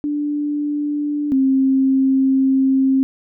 sine tone pair in turn, 293.7 / 266.6 Hz, D4 / C4, 0 / +33 cents, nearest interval major second, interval 167 cents, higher first, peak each -18 / -12 dBFS, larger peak second, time 0.04-1.32 / 1.32-3.03 s, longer second, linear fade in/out 0 ms, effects none

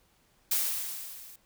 blue noise with level ramp, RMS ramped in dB -26 to -50 dBFS, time 0.51-1.36 s, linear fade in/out 5 ms, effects pink hiss -67 dBFS RMS until 1.45 s

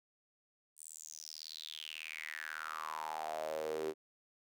sawtooth tone with high-pass filter sweep, 78.3 Hz, D#2, 11 cents sharp, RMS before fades -43 dBFS, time 0.76-3.94 s, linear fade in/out 50 ms, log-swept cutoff 9100 to 370 Hz, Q 7.3, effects none

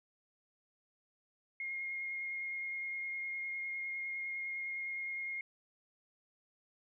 sine tone with vibrato, 2141 Hz, C7, 39 cents sharp, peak -37 dBFS, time 1.6-5.41 s, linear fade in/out 2 ms, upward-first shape triangle, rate 9.8 Hz, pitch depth 13 cents each way, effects none

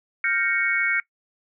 sine chord, G half-diminished seventh, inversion third, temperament equal, 1396.9 / 1568 / 1864.7 / 2217 Hz, F6 / G6 / Bb6 / Db7, 0 / 0 / 0 / 0 cents, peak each -28 / -27 / -28 / -22 dBFS, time 0.24-1 s, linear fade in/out 2 ms, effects noise-tail reverb RT60 0.1 s tail -21 dB re dry

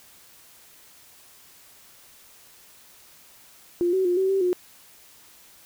sine tone with pitch steps, 349.2 / 377.9 / 354.7 / 380.9 / 387.7 / 360 Hz, F4 / F#4 / F4 / G4 / G4 / F#4, 0 / +37 / +27 / -50 / -19 / -47 cents, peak -19 dBFS, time 3.81-4.53 s, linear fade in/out 0 ms, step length 120 ms, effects white hiss -52 dBFS RMS until 5.65 s

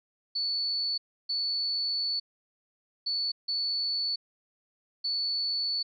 sine tone bursts at uneven times, 4454 Hz, C#8, 7 cents sharp, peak -27 dBFS, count 5, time 0.35-0.98 / 1.29-2.2 / 3.06-3.32 / 3.48-4.16 / 5.04-5.83 s, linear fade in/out 10 ms, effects none

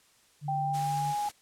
sine tone, 146.83 Hz, D3, in tune, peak -33 dBFS, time 0.41-1.15 s, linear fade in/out 50 ms
sine tone with pitch glide, 784 to 827.7 Hz, G5 to G#5, 0 to -6 cents, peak -28 dBFS, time 0.48-1.29 s, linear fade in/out 5 ms, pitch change +94 cents, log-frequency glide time 0.61-1.08 s
white noise, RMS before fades -42 dBFS, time 0.73-1.32 s, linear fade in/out 20 ms
effects white hiss -63 dBFS RMS until 1.41 s + low-pass 10000 Hz 12 dB/octave

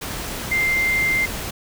sine tone in noise, 2093 Hz, C7, in tune, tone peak -17 dBFS, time 0.51-1.26 s, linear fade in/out 10 ms, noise pink, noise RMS -29 dBFS, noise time 0.01-1.51 s, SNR +9 dB, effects none

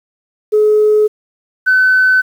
sine tone pair in turn, 425.2 / 1515.2 Hz, G#4 / F#6, +41 / +41 cents, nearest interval octave + minor seventh, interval 2200 cents, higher second, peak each -6 dBFS, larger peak neither, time 0.52-1.08 / 1.66-2.22 s, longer neither, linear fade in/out 20 ms, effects tanh soft clip ceiling -3 dBFS + 7-bit

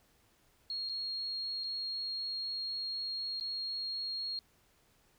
sine tone with dropouts, 4276 Hz, C8, 37 cents sharp, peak -35 dBFS, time 0.7-4.39 s, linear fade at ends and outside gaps 1 ms, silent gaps 0.89-0.895 / 1.637-1.641 / 3.399-3.409 s, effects pink hiss -69 dBFS RMS until 5.18 s

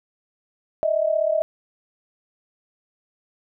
sine tone pair together, 614 / 650 Hz, D#5 / E5, -23 / -24 cents, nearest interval minor second, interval 99 cents, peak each -21 dBFS, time 0.83-1.42 s, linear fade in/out 0 ms, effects none

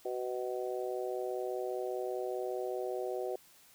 harmonic tone, 125 Hz, B2, 21 cents sharp, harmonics 3 / 4 / 5 / 6, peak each -37 / -39 / -41 / -43 dBFS, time 0.05-3.36 s, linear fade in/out 5 ms, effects white hiss -61 dBFS RMS until 3.74 s

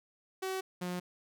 sawtooth tone pair in turn, 378.8 / 179.16 Hz, F#4 / F3, +41 / +44 cents, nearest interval octave + minor second, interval 1297 cents, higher first, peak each -30 / -31 dBFS, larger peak first, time 0.42-0.61 / 0.81-1 s, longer neither, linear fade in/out 10 ms, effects none

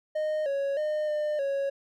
triangle tone with pitch steps, 616 / 555 / 609 / 602 / 553 Hz, D#5 / C#5 / D#5 / D5 / C#5, -17 / +2 / -37 / +43 / -4 cents, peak -24 dBFS, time 0.15-1.7 s, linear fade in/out 10 ms, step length 310 ms, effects none

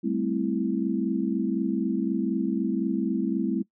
sine chord, A minor seventh, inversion third, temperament equal, 196 / 220 / 261.6 / 329.6 Hz, G3 / A3 / C4 / E4, 0 / 0 / 0 / 0 cents, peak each -29 dBFS, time 0.03-3.63 s, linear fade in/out 20 ms, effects noise-tail reverb RT60 0.1 s tail -21 dB re dry

